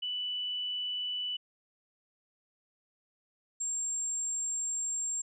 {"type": "tone pair in turn", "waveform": "sine", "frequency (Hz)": [2974, 7438], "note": ["F#7", "A#8"], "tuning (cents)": [8, -5], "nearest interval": "octave + major third", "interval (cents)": 1587, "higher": "second", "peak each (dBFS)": [-32, -31], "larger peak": "second", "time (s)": [[0.02, 1.37], [3.6, 5.22]], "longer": "second", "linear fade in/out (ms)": 10, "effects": []}